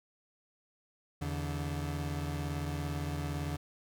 30% pulse tone pair together, 81.1 / 144.5 Hz, E2 / D3, -28 / -28 cents, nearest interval minor seventh, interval 1000 cents, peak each -34 / -34 dBFS, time 1.21-3.57 s, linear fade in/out 10 ms, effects none

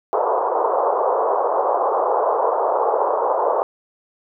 pink band-pass noise, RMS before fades -19 dBFS, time 0.13-3.63 s, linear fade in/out 0 ms, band 430 to 1100 Hz, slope 48 dB/octave, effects none

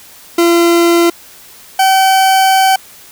40% pulse tone pair in turn, 341.2 / 766 Hz, F4 / G5, -40 / -40 cents, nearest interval octave + major second, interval 1400 cents, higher second, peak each -6 dBFS, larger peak neither, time 0.38-1.1 / 1.79-2.76 s, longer second, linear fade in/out 5 ms, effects white hiss -38 dBFS RMS until 3.11 s

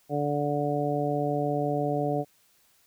harmonic tone, 145.7 Hz, D3, 13 cents flat, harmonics 1 / 2 / 3 / 4 / 5, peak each -31 / -31 / -31 / -31 / -31 dBFS, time 0.09-2.25 s, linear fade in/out 50 ms, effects white hiss -64 dBFS RMS until 2.86 s

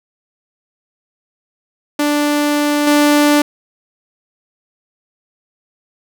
sawtooth tone with level steps, 293.7 Hz, D4, in tune, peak -9 / -5 dBFS, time 1.99-3.42 s, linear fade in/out 5 ms, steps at 2.87 s, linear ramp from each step 2 ms, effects none

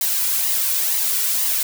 blue noise with flanger, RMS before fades -20 dBFS, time 0.01-1.63 s, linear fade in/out 2 ms, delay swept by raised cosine 1 to 2.1 ms, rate 2.1 Hz, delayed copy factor +0.5, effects none

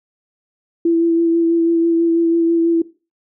sine tone with vibrato, 334 Hz, E4, 23 cents sharp, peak -11 dBFS, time 0.85-2.82 s, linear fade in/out 5 ms, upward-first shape sine, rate 6.1 Hz, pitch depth 15 cents each way, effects noise-tail reverb RT60 0.3 s tail -18 dB re dry

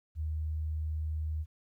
sine tone, 77.78 Hz, D#2, in tune, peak -31 dBFS, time 0.15-1.46 s, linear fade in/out 50 ms, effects 12-bit

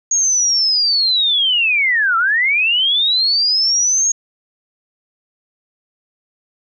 sine linear two-way sweep, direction down then up, 6640 to 1312 to 6640 Hz, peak -12 dBFS, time 0.11-4.12 s, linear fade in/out 5 ms, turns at 2.17 s, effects none

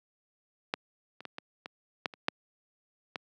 clicks, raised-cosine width 0.3 ms, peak -12 / -29 / -22 / -22 / -23 / -13 / -29 / -9 / -18 dBFS, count 9, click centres 0.739 / 1.206 / 1.253 / 1.384 / 1.659 / 2.058 / 2.138 / 2.284 / 3.158 s, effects high-pass 200 Hz 12 dB/octave

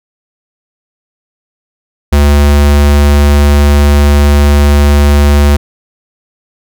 square tone, 72.3 Hz, D2, 27 cents flat, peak -4 dBFS, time 2.12-5.57 s, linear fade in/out 10 ms, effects none

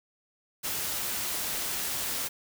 white noise, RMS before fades -32 dBFS, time 0.63-2.29 s, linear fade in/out 20 ms, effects none

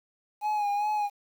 triangle tone with vibrato, 830.6 Hz, G#5, in tune, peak -23 dBFS, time 0.41-1.1 s, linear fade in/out 50 ms, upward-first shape sine, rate 2.5 Hz, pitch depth 41 cents each way, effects 9-bit

